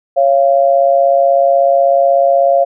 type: tone pair together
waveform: sine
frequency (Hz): 552.7 / 689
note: C#5 / F5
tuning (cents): -5 / -24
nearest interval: major third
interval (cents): 381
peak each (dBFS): -10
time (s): 0.16-2.65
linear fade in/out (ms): 20
effects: none